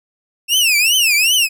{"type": "tone with vibrato", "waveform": "sawtooth", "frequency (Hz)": 2668, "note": "E7", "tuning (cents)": 20, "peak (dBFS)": -8, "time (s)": [0.48, 1.49], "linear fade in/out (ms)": 50, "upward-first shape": "triangle", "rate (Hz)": 2.6, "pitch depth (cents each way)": 270, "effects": []}